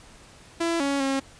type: tone with pitch steps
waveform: sawtooth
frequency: 335.3 / 279.1 / 271 Hz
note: E4 / C#4 / C#4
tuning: +30 / +12 / -39 cents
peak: -19 dBFS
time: 0.6-1.2 s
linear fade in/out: 10 ms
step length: 200 ms
effects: pink hiss -50 dBFS RMS until 1.39 s + resampled to 22050 Hz